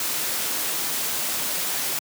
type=noise; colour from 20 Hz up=white; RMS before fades=-26 dBFS; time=0-1.99 s; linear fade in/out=2 ms; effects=high-pass 150 Hz 12 dB/octave